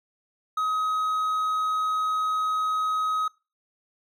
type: tone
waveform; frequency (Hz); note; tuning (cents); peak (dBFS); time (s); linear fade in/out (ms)
triangle; 1266; D#6; +30; -21; 0.57-3.28; 5
effects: noise-tail reverb RT60 0.3 s tail -23 dB re dry